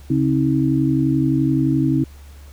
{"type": "tone cluster", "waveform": "sine", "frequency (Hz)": [137.9, 266.9, 318.5], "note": ["C#3", "C4", "D#4"], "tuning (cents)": [-9, 35, 41], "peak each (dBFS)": -19, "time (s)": [0.1, 2.04], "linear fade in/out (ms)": 5, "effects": ["added 71 Hz sine -38 dBFS peak until 2.52 s", "pink hiss -50 dBFS RMS until 2.52 s"]}